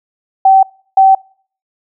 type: tone pair in turn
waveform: sine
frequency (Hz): 770 / 770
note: G5 / G5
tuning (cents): -31 / -31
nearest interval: unison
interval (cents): 0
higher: neither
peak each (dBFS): -3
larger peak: neither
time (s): 0.45-0.63 / 0.97-1.15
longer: neither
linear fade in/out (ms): 5
effects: noise-tail reverb RT60 0.5 s tail -26 dB re dry